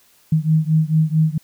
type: beating tone pair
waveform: sine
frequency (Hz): 155.56 / 160.06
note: D#3 / D#3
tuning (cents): 0 / +49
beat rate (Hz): 4.5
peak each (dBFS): -16 / -17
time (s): 0.32-1.38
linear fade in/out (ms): 5
effects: white hiss -55 dBFS RMS until 1.43 s